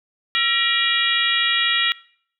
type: harmonic tone with a mistuned harmonic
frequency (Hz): 476.1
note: A#4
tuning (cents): +37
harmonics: 3 / 4 / 5 / 6 / 7 / 8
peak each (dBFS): -26 / -23 / -25 / -25 / -22 / -26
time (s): 0.35-1.92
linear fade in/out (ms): 0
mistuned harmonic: 3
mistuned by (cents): -95
effects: noise-tail reverb RT60 0.6 s tail -22 dB re dry